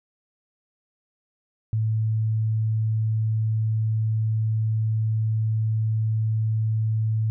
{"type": "tone", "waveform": "sine", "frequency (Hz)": 110, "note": "A2", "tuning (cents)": 0, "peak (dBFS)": -20, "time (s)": [1.73, 7.3], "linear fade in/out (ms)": 0, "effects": []}